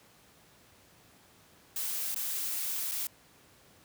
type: noise with dropouts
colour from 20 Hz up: blue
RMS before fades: -34 dBFS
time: 1.76-3.07 s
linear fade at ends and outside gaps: 2 ms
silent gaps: 2.146-2.16 / 2.914-2.918 s
effects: pink hiss -60 dBFS RMS until 3.84 s + high-pass 80 Hz 12 dB/octave